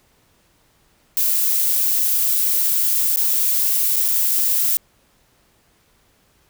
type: noise with dropouts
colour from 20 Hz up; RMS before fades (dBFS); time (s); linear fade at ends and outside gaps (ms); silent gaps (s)
violet; -18; 1.17-4.77; 0; 3.16-3.171 / 3.96-3.965 / 4.081-4.085
effects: pink hiss -59 dBFS RMS until 6.49 s